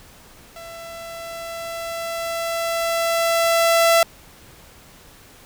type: tone with level ramp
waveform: sawtooth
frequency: 669 Hz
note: E5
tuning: 25 cents sharp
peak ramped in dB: -32 to -8 dBFS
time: 0.56-4.03 s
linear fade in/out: 2 ms
effects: pink hiss -47 dBFS RMS until 5.45 s